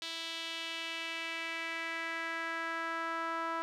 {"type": "tone with band-pass filter sweep", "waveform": "sawtooth", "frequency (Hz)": 329.6, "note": "E4", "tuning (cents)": 0, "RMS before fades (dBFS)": -38, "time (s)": [0.02, 3.62], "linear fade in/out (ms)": 0, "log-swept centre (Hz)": [3700, 1200], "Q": 2.5, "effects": []}